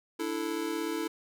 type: chord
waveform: square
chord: D suspended second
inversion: none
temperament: just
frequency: 293.7 / 330.4 / 440.5 Hz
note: D4 / E4 / A4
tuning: 0 / +4 / +2 cents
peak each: -38 / -34 / -37 dBFS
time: 0.19-1.08 s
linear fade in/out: 10 ms
effects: none